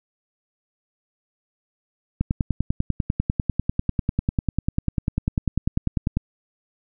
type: click train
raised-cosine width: 5 ms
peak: -8 dBFS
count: 41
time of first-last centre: 2.21-6.17 s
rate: 10.1 Hz
effects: none